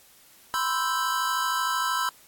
square chord, C major seventh, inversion third, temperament equal with one note detuned, 993.5 / 1046.5 / 1318.5 / 1568 Hz, B5 / C6 / E6 / G6, +10 / 0 / 0 / 0 cents, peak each -30 / -32 / -29 / -32 dBFS, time 0.54-2.09 s, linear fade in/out 0 ms, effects white hiss -55 dBFS RMS until 2.27 s + AAC 64 kbps

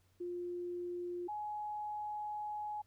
sine tone pair in turn, 352.5 / 840.3 Hz, F4 / G#5, +16 / +20 cents, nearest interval octave + minor third, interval 1504 cents, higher second, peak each -38 / -38 dBFS, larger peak neither, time 0.2-1.28 / 1.28-2.82 s, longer second, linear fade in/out 10 ms, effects added 92 Hz sine -70 dBFS peak until 2.86 s + pink hiss -75 dBFS RMS until 2.86 s

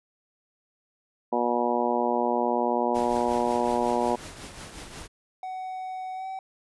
harmonic tone, 120.6 Hz, B2, 41 cents flat, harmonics 2 / 3 / 4 / 5 / 6 / 7 / 8, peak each -30 / -30 / -30 / -30 / -30 / -30 / -30 dBFS, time 1.32-4.16 s, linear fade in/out 10 ms
pink noise with tremolo, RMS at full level -39 dBFS, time 2.94-5.08 s, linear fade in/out 20 ms, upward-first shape triangle, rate 5.5 Hz, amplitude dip 55%
triangle tone with pitch glide, 748 to 763.3 Hz, F#5 to G5, +19 to -46 cents, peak -30 dBFS, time 5.43-6.39 s, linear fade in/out 2 ms, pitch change +35 cents, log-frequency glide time 6.14-6.27 s
effects resampled to 24000 Hz

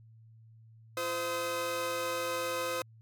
sawtooth tone cluster, 342 / 515 / 1267 Hz, F4 / C5 / D#6, -36 / -28 / +31 cents, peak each -38 / -29 / -34 dBFS, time 0.97-2.82 s, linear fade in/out 2 ms, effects added 112 Hz sine -53 dBFS peak until 3.01 s + MP3 96 kbps

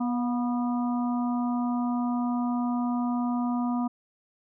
harmonic tone with a mistuned harmonic, 244.2 Hz, B3, 19 cents flat, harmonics 1 / 3 / 4 / 5, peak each -25 / -35 / -37 / -39 dBFS, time 0-3.88 s, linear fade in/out 10 ms, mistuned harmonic 3, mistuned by -36 cents, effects none

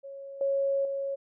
sine tone with level steps, 551 Hz, C#5, 11 cents flat, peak -39 / -24 / -29 dBFS, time 0.03-1.16 s, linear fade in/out 20 ms, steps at 0.41 / 0.85 s, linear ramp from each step 2 ms, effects none

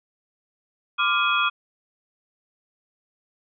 sine tone cluster, 1031 / 1181 / 1398 / 2509 / 3325 Hz, C6 / D6 / F6 / D#7 / G#7, -26 / +9 / +1 / +14 / +1 cents, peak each -31 / -23 / -24 / -25 / -27 dBFS, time 0.98-1.5 s, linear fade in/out 20 ms, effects none

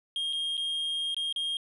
triangle tone with dropouts, 3231 Hz, G#7, 48 cents flat, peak -27 dBFS, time 0.16-1.57 s, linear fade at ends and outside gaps 1 ms, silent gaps 0.327-0.331 / 0.57-0.577 / 1.145-1.166 / 1.326-1.361 s, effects resampled to 32000 Hz

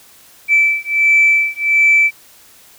sine beating tone pair, 2320 / 2321.4 Hz, D7 / D7, -22 / -21 cents, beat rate 1.4 Hz, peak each -12 dBFS, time 0.48-2.11 s, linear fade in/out 50 ms, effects tanh soft clip ceiling -3 dBFS + white hiss -45 dBFS RMS until 2.78 s

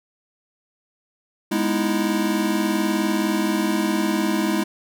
square chord, E major seventh, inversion first, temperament equal with one note detuned, 207.7 / 246.9 / 311.1 / 331.2 Hz, G#3 / B3 / D#4 / E4, 0 / 0 / 0 / +8 cents, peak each -24 / -30 / -26 / -25 dBFS, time 1.51-4.64 s, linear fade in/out 10 ms, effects none

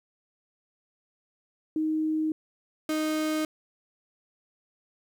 sine / 35% pulse tone pair in turn, 312.6 / 310.4 Hz, D#4 / D#4, +8 / -4 cents, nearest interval unison, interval 12 cents, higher first, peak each -24 dBFS, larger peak neither, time 1.76-2.32 / 2.89-3.45 s, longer neither, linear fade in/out 2 ms, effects 11-bit

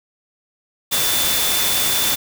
sine tone in noise, 3520 Hz, A7, in tune, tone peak -23 dBFS, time 0.91-2.16 s, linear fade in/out 20 ms, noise white, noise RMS -19 dBFS, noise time 0.91-2.16 s, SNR -7 dB, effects none

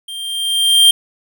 square tone with level ramp, 3179 Hz, G7, 24 cents sharp, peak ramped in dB -27 to -5 dBFS, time 0.08-0.91 s, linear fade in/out 5 ms, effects none

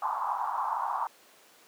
white band-pass noise, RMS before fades -31 dBFS, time 0.02-1.07 s, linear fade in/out 2 ms, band 810 to 1100 Hz, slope 48 dB/octave, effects pink hiss -57 dBFS RMS until 1.67 s + high-pass 400 Hz 12 dB/octave

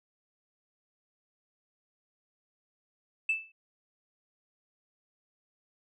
sine tone with exponential decay, 2637 Hz, E7, in tune, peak -21 dBFS, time 3.29-3.52 s, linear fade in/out 5 ms, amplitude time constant 48 ms, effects tanh soft clip ceiling -21 dBFS

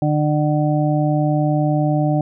harmonic tone, 150 Hz, D3, 37 cents sharp, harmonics 1 / 2 / 4 / 5, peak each -17 / -20 / -23 / -24 dBFS, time 0.02-2.21 s, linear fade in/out 2 ms, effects none

